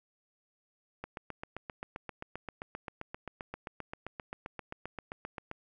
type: click train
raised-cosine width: 0.5 ms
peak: -24 dBFS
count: 35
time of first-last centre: 1.04-5.514 s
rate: 7.6 Hz
effects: none